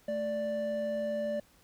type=tone pair together; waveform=triangle; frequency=220 / 587.3 Hz; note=A3 / D5; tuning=0 / 0 cents; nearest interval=octave + perfect fourth; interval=1700 cents; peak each=-36 / -29 dBFS; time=0.08-1.4 s; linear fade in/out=5 ms; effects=pink hiss -63 dBFS RMS until 1.63 s